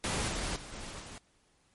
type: noise with level steps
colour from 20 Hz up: pink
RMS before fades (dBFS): -32 / -35 / -46 / -43 / -46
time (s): 0.04-1.18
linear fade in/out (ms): 0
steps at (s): 0.28 / 0.56 / 0.72 / 1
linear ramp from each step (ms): 2
effects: pink hiss -69 dBFS RMS until 1.74 s + MP3 48 kbps